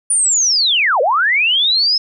sine linear two-way sweep, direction down then up, 9530 to 466.2 to 5240 Hz, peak -11 dBFS, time 0.1-1.98 s, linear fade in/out 5 ms, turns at 1.01 s, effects none

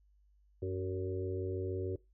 harmonic tone with a mistuned harmonic, 93.8 Hz, F#2, 24 cents sharp, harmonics 1 / 3 / 4 / 5 / 6, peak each -38 / -45 / -37 / -42 / -49 dBFS, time 0.62-1.96 s, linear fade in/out 5 ms, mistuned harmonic 5, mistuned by -27 cents, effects noise-tail reverb RT60 0.2 s tail -19 dB re dry + added 50 Hz sine -64 dBFS peak until 2.13 s

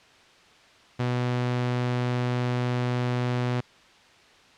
sawtooth tone, 123.47 Hz, B2, in tune, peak -20 dBFS, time 0.99-3.61 s, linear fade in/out 10 ms, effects white hiss -54 dBFS RMS until 4.57 s + low-pass 4000 Hz 12 dB/octave

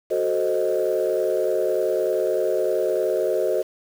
sine chord, F# diminished seventh, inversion none, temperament equal, 370 / 440 / 523.3 / 622.3 Hz, F#4 / A4 / C5 / Eb5, 0 / 0 / 0 / 0 cents, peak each -24 dBFS, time 0.1-3.63 s, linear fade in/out 20 ms, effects tanh soft clip ceiling -12 dBFS + 7-bit

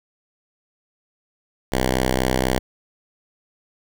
5% pulse tone, 64.1 Hz, C2, 35 cents flat, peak -7 dBFS, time 1.72-2.59 s, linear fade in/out 5 ms, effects none

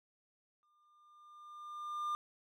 triangle tone with exponential growth, 1200 Hz, D6, 37 cents sharp, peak -31 dBFS, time 0.63-2.15 s, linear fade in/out 0 ms, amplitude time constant 330 ms, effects none

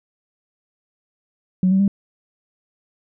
sine tone with pitch steps, 185 / 191.63 / 198.51 Hz, F#3 / G3 / G3, 0 / -39 / +22 cents, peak -12 dBFS, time 1.63-1.879 s, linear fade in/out 2 ms, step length 83 ms, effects tanh soft clip ceiling -8 dBFS

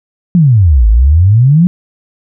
sine exponential two-way sweep, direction down then up, 185 to 51.2 to 185 Hz, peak -3 dBFS, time 0.35-1.67 s, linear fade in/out 0 ms, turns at 0.88 s, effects none

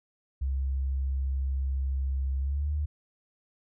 sine tone with pitch glide, 67 to 74.34 Hz, C2 to D2, +42 to +22 cents, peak -26 dBFS, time 0.41-2.86 s, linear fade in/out 10 ms, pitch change +180 cents, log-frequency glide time 2.39-2.71 s, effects none

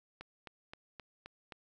click train, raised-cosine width 0.3 ms, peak -30 dBFS, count 6, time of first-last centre 0.21-1.522 s, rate 3.81 Hz, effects none

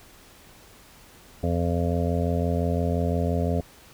harmonic tone, 85.8 Hz, F2, 30 cents flat, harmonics 1 / 2 / 3 / 5 / 6 / 7 / 8, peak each -25 / -28 / -30 / -32 / -33 / -33 / -34 dBFS, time 1.43-3.61 s, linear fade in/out 5 ms, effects pink hiss -51 dBFS RMS until 3.93 s

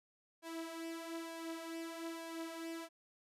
sawtooth tone with flanger, 329.6 Hz, E4, in tune, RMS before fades -45 dBFS, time 0.42-2.89 s, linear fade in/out 50 ms, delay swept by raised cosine 1.8 to 5.7 ms, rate 1.1 Hz, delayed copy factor +0.6, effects resampled to 32000 Hz

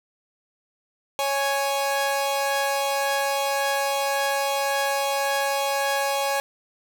sawtooth tone pair together, 554.4 / 830.7 Hz, C#5 / G#5, 0 / 0 cents, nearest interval perfect fifth, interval 700 cents, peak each -21 / -21 dBFS, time 1.19-6.4 s, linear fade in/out 0 ms, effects none

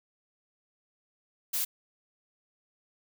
blue noise, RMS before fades -30 dBFS, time 1.53-1.65 s, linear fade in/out 10 ms, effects none

